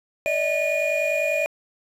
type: tone cluster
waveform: triangle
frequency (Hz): 586 / 636 / 2443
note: D5 / D#5 / D#7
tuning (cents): -4 / +38 / -32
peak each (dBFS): -23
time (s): 0.26-1.46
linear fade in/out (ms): 0
effects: resampled to 32000 Hz + 7-bit

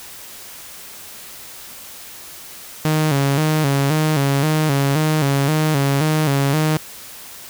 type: tone with vibrato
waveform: sawtooth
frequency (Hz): 146.83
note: D3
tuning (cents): 0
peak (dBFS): -11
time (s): 2.85-6.77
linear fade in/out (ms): 0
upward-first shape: square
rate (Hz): 1.9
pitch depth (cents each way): 96
effects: white hiss -37 dBFS RMS until 7.49 s

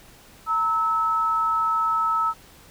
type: tone pair together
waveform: sine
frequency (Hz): 919.2 / 1300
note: A#5 / E6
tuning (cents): -25 / -24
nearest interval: tritone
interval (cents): 601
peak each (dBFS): -27 / -20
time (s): 0.46-2.34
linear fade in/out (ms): 50
effects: pink hiss -50 dBFS RMS until 2.7 s

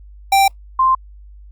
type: tone pair in turn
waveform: square / sine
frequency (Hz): 784 / 1046.5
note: G5 / C6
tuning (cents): 0 / 0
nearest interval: perfect fourth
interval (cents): 500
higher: second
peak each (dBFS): -10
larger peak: neither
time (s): 0.32-0.48 / 0.79-0.95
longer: neither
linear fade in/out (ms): 5
effects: added 50 Hz sine -37 dBFS peak until 1.51 s + Opus 48 kbps

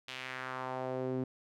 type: tone with band-pass filter sweep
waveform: sawtooth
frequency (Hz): 129.4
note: C3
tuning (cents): -19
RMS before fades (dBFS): -38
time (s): 0.08-1.24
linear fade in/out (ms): 5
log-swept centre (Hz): 3200 to 290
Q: 1.9
effects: none

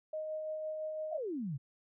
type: tone with tremolo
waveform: sine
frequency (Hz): 622.3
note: D#5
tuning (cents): 0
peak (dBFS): -35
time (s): 0.13-1.18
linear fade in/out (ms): 5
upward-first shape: sine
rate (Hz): 5.9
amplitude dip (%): 25
type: exponential sweep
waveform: sine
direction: down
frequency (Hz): 742 to 124.8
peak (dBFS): -35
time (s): 1.11-1.58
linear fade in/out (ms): 20
effects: none

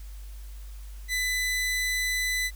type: tone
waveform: sawtooth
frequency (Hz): 2000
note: B6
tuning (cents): +21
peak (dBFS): -22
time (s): 1.08-2.51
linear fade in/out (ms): 50
effects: added 50 Hz sine -38 dBFS peak until 2.55 s + white hiss -55 dBFS RMS until 2.55 s

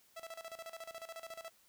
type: tone with tremolo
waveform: sawtooth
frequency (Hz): 659.3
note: E5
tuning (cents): 0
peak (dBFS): -40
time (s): 0.16-1.5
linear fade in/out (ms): 10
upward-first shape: square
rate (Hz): 14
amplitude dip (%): 80
effects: white hiss -68 dBFS RMS until 1.68 s

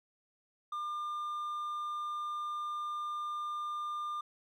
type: tone with hard clipping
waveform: sine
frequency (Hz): 1200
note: D6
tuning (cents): +37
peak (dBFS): -36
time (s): 0.72-4.21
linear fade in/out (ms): 5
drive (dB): 3
effects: none

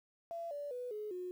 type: tone with pitch steps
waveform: sine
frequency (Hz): 676 / 578.4 / 494.9 / 423.4 / 362.3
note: E5 / D5 / B4 / G#4 / F#4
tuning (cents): +43 / -27 / +4 / +33 / -36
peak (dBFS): -39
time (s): 0.31-1.31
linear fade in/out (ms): 0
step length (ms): 200
effects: 11-bit

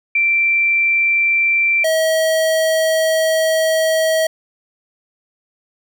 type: tone pair in turn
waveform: sine / square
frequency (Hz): 2349 / 640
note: D7 / D#5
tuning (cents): 0 / +49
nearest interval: octave + major seventh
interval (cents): 2251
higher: first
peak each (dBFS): -12 / -14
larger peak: first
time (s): 0.15-1.84 / 1.84-4.27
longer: second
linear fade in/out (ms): 5
effects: none

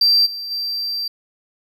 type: tone with level steps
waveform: triangle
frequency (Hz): 4699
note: D8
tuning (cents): 0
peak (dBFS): -9 / -25 / -20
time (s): 0.01-1.08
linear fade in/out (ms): 5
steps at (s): 0.25 / 0.5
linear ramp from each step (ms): 20
effects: tanh soft clip ceiling -6 dBFS

